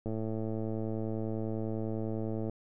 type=click train; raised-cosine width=2 ms; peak=-23 dBFS; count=269; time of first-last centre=0.06-2.496 s; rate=110 Hz; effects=none